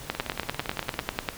two click trains, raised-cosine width 0.3 ms, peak -16 / -9 dBFS, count 16 / 13, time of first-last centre 0.15-0.997 / 0.1-1.288 s, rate 17.7 / 10.1 Hz, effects pink hiss -42 dBFS RMS until 1.37 s

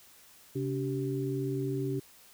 sine tone cluster, 134.6 / 286.4 / 386.2 Hz, C3 / D4 / G4, +49 / -43 / -26 cents, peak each -33 / -35 / -34 dBFS, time 0.55-2 s, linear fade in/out 10 ms, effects white hiss -57 dBFS RMS until 2.33 s

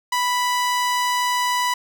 sawtooth tone with notch filter, 987.8 Hz, B5, in tune, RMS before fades -21 dBFS, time 0.12-1.74 s, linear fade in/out 5 ms, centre 12000 Hz, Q 2, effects none

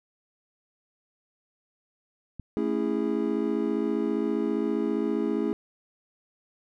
click, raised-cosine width 5 ms, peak -25 dBFS, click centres 2.397 s
triangle chord, A major seventh, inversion none, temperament just, 220 / 275 / 330 / 412.5 Hz, A3 / C#4 / E4 / G#4, 0 / -14 / +2 / -12 cents, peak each -28 dBFS, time 2.57-5.53 s, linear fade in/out 0 ms
effects none

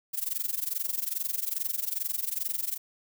violet noise with amplitude modulation, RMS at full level -28 dBFS, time 0.13-2.78 s, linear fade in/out 20 ms, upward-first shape sine, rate 22.4 Hz, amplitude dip 90%, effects none

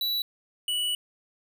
square tone pair in turn, 3937 / 2949 Hz, B7 / F#7, -6 / -6 cents, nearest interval perfect fourth, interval 500 cents, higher first, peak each -26 dBFS, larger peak neither, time 0.01-0.22 / 0.68-0.95 s, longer second, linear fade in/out 2 ms, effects none

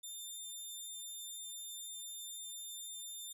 10% pulse tone, 3598 Hz, A7, 38 cents sharp, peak -36 dBFS, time 0.03-3.33 s, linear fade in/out 10 ms, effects resampled to 32000 Hz

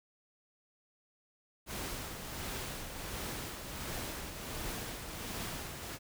pink noise with tremolo, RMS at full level -39 dBFS, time 1.66-5.99 s, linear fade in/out 50 ms, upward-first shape triangle, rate 1.4 Hz, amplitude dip 50%, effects none

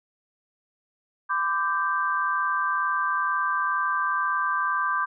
sine chord, G major, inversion first, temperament equal with one note detuned, 1012.6 / 1174.7 / 1568 Hz, B5 / D6 / G6, +43 / 0 / 0 cents, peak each -29 / -25 / -27 dBFS, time 1.29-5.06 s, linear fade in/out 20 ms, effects none

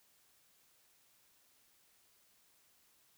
silence, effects white hiss -70 dBFS RMS until 3.17 s

